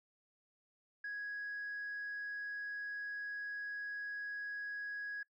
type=tone; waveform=sine; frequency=1662 Hz; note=G#6; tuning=1 cent sharp; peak=-38 dBFS; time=1.04-5.23 s; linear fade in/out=5 ms; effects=noise-tail reverb RT60 0.1 s tail -22 dB re dry + tanh soft clip ceiling -37 dBFS